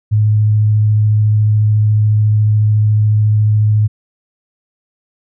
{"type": "tone with vibrato", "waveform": "sine", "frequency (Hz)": 106.6, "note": "G#2", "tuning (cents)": 46, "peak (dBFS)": -8, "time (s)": [0.11, 3.88], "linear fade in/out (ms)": 20, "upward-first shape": "square", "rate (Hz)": 14, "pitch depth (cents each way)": 8, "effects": []}